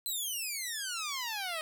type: exponential sweep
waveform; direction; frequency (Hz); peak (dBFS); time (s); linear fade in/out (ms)
10% pulse; down; 4113 to 619; -26; 0.06-1.61; 0
effects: none